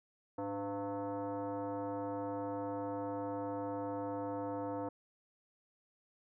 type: tone with frequency modulation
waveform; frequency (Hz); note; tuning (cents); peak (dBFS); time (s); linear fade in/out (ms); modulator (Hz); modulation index
sine; 106.2; G#2; +39; -36; 0.38-4.89; 5; 400; 2
effects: none